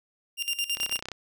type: tone with tremolo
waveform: sawtooth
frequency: 2794 Hz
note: F7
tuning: in tune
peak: -22 dBFS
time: 0.37-1.01 s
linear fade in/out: 50 ms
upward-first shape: square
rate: 9.2 Hz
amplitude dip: 80%
type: clicks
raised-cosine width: 0.2 ms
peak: -18 dBFS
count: 12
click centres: 0.771 / 0.801 / 0.832 / 0.863 / 0.895 / 0.925 / 0.958 / 0.992 / 1.025 / 1.056 / 1.086 / 1.117 s
effects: none